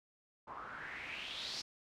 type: noise with low-pass filter sweep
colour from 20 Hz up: white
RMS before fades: -45 dBFS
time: 0.47-1.62 s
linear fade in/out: 10 ms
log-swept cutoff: 1000 to 5000 Hz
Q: 4.6
effects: none